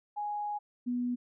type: tone pair in turn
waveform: sine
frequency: 830.6 / 245.1 Hz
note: G#5 / B3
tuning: 0 / -13 cents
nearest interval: octave + major sixth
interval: 2113 cents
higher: first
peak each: -32 / -29 dBFS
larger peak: second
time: 0.16-0.59 / 0.86-1.16 s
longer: first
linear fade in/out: 20 ms
effects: none